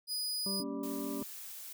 sawtooth tone, 4960 Hz, D#8, 6 cents flat, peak -31 dBFS, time 0.07-0.64 s, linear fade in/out 50 ms
harmonic tone, 196 Hz, G3, in tune, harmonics 1 / 2 / 3 / 5 / 6, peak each -37 / -43 / -47 / -51 / -53 dBFS, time 0.46-1.23 s, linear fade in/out 2 ms
sine chord, G diminished, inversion none, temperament just, 196 / 235.2 / 282.2 Hz, G3 / Bb3 / Db4, 0 / +16 / +31 cents, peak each -38 / -42 / -38 dBFS, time 0.6-1.22 s, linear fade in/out 2 ms
blue noise, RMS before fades -46 dBFS, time 0.83-1.73 s, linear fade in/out 5 ms
effects none

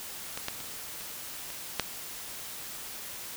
clicks, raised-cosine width 0.2 ms, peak -17 / -13 / -25 / -26 / -23 / -8 dBFS, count 6, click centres 0.375 / 0.484 / 0.603 / 1.009 / 1.503 / 1.797 s, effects white hiss -41 dBFS RMS until 3.36 s

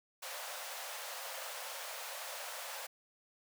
pink high-pass noise, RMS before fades -44 dBFS, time 0.22-2.87 s, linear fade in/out 10 ms, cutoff 500 Hz, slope 96 dB/octave, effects none

